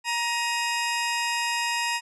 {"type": "tone pair together", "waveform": "20% pulse", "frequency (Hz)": [941, 2516], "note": ["A#5", "D#7"], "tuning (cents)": [16, 19], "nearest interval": "octave + perfect fourth", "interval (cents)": 1703, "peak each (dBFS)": [-21, -25], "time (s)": [0.04, 2.01], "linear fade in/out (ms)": 50, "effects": ["resampled to 24000 Hz"]}